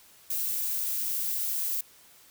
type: noise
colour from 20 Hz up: violet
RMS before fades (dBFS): -30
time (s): 0.3-1.81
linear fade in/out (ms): 5
effects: white hiss -56 dBFS RMS until 2.3 s